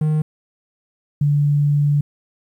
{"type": "tone pair in turn", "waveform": ["triangle", "sine"], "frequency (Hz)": [154, 145.32], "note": ["D#3", "D3"], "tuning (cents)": [-17, -18], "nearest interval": "minor second", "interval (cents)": 101, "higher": "first", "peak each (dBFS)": -13, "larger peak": "neither", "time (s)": [[0.01, 0.22], [1.21, 2.01]], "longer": "second", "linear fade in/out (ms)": 5, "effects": ["9-bit"]}